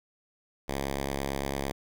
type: tone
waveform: 5% pulse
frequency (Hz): 68.9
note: C#2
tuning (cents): -10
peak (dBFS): -19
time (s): 0.68-1.72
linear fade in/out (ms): 10
effects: none